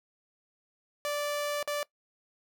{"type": "tone with dropouts", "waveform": "sawtooth", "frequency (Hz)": 585, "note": "D5", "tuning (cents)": -7, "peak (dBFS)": -26, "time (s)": [1.05, 1.83], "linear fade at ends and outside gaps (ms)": 0, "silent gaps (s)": [1.628, 1.676], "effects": ["noise-tail reverb RT60 0.1 s tail -21 dB re dry"]}